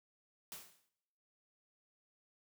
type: noise with exponential decay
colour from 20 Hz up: white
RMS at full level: -45 dBFS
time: 0.52-0.89 s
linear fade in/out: 0 ms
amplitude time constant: 79 ms
effects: noise-tail reverb RT60 1.0 s tail -23 dB re dry + high-pass 60 Hz 12 dB/octave